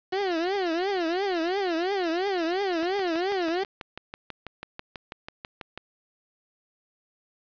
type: tone with vibrato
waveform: 30% pulse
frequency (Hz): 361.4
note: F#4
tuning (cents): -41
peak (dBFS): -22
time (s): 0.12-3.64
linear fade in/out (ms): 10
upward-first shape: triangle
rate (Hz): 2.9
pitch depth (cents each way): 230
type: click train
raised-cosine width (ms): 0.3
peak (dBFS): -20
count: 19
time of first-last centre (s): 2.83-5.776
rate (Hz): 6.11
effects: resampled to 11025 Hz + 7-bit